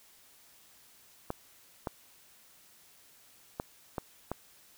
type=clicks; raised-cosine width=1 ms; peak=-19 dBFS; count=5; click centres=1.304 / 1.872 / 3.599 / 3.982 / 4.316 s; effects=white hiss -60 dBFS RMS until 4.77 s